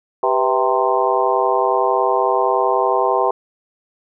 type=harmonic tone with a mistuned harmonic; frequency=130.81 Hz; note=C3; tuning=in tune; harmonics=3 / 4 / 5 / 6 / 7 / 8; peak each=-21 / -21 / -21 / -21 / -21 / -21 dBFS; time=0.23-3.31 s; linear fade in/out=2 ms; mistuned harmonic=4; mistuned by=-93 cents; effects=none